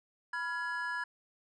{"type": "chord", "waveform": "triangle", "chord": "F diminished", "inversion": "second", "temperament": "equal with one note detuned", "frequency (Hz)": [987.8, 1396.9, 1681.5], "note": ["Cb6", "F6", "Ab6"], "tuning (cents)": [0, 0, 21], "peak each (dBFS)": [-37, -40, -34], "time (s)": [0.33, 1.04], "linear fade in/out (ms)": 5, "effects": ["resampled to 24000 Hz"]}